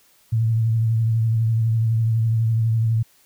sine tone with vibrato, 112.9 Hz, A2, 45 cents sharp, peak -16 dBFS, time 0.32-3.03 s, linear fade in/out 10 ms, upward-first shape triangle, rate 12 Hz, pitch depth 44 cents each way, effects white hiss -57 dBFS RMS until 3.25 s

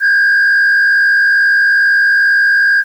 sine tone with frequency modulation, 1613 Hz, G6, 49 cents sharp, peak -5 dBFS, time 0-2.84 s, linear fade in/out 50 ms, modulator 62.3 Hz, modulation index 0.77, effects tanh soft clip ceiling -6 dBFS + 7-bit

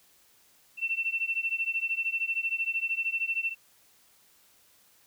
sine beating tone pair, 2687 / 2700 Hz, E7 / E7, +33 / +41 cents, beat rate 13 Hz, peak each -30 / -31 dBFS, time 0.77-3.55 s, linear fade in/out 50 ms, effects white hiss -62 dBFS RMS until 5.06 s

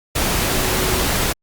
sine tone in noise, 372.8 Hz, F#4, 13 cents sharp, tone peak -26 dBFS, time 0.52-1.02 s, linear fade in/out 10 ms, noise pink, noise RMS -19 dBFS, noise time 0.15-1.33 s, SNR -10 dB, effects Opus 48 kbps

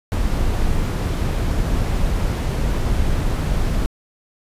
brown noise, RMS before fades -19 dBFS, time 0.12-3.86 s, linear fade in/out 0 ms, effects resampled to 32000 Hz

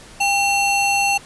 square ring-modulated tone, 1760 Hz, A6, in tune, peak -13 dBFS, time 0.2-1.18 s, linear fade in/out 10 ms, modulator 960 Hz, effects pink hiss -42 dBFS RMS until 1.25 s + resampled to 24000 Hz

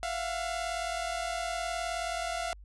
sawtooth tone pair together, 676.8 / 716 Hz, E5 / F5, +45 / +43 cents, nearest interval minor second, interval 98 cents, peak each -30 / -32 dBFS, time 0.03-2.53 s, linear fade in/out 0 ms, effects added 50 Hz sine -47 dBFS peak until 2.64 s + resampled to 24000 Hz

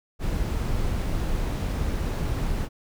brown noise, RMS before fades -26 dBFS, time 0.19-2.69 s, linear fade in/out 50 ms, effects none

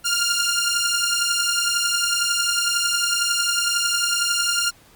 10% pulse beating tone pair, 1396.9 / 1407.9 Hz, F6 / F6, 0 / +14 cents, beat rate 11 Hz, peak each -14 dBFS, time 0.04-4.71 s, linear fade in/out 20 ms, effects pink hiss -52 dBFS RMS until 4.95 s + Opus 32 kbps

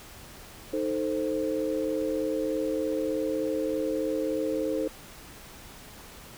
sine chord, A diminished, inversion second, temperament equal, 311.1 / 440 / 523.3 Hz, Eb4 / A4 / C5, 0 / 0 / 0 cents, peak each -30 / -31 / -30 dBFS, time 0.73-4.88 s, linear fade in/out 5 ms, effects pink hiss -47 dBFS RMS until 6.37 s

